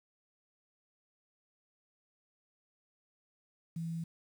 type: tone with quantisation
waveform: sine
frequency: 165.4 Hz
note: E3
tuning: 6 cents sharp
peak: -35 dBFS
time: 3.76-4.04 s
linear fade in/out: 5 ms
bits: 10
effects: none